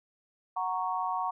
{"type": "chord", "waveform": "sine", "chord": "F# major", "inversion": "none", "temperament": "equal", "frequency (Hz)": [740, 932.3, 1108.7], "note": ["F#5", "A#5", "C#6"], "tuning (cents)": [0, 0, 0], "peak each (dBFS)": -33, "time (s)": [0.56, 1.31], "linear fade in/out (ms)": 10, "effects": []}